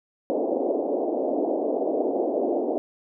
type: band-pass noise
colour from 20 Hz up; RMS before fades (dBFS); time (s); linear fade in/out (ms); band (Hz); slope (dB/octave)
pink; -25; 0.3-2.78; 0; 270 to 710; 48
effects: none